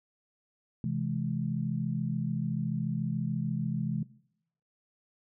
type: chord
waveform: sine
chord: C augmented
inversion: none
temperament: equal with one note detuned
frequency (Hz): 130.81 / 164.81 / 211.6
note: C3 / E3 / G#3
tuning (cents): 0 / 0 / +33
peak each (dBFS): -33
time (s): 0.84-4.03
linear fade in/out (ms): 2
effects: noise-tail reverb RT60 0.7 s tail -19 dB re dry